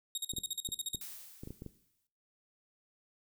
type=tone bursts; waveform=20% pulse; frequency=3753 Hz; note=A#7; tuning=11 cents sharp; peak=-28 dBFS; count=12; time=0.15-0.958 s; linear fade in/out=2 ms; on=27 ms; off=44 ms
type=clicks; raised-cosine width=3 ms; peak=-31 dBFS; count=9; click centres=0.336 / 0.384 / 0.689 / 0.947 / 1.435 / 1.474 / 1.506 / 1.621 / 1.663 s
type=noise with exponential decay; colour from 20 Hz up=blue; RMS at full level=-43 dBFS; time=1.01-2.07 s; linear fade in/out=2 ms; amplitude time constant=230 ms
effects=noise-tail reverb RT60 0.6 s tail -17 dB re dry